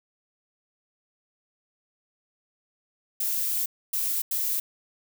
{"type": "noise bursts at uneven times", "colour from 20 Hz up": "violet", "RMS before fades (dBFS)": -27, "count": 3, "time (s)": [[3.2, 3.66], [3.93, 4.22], [4.31, 4.6]], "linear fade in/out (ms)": 5, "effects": []}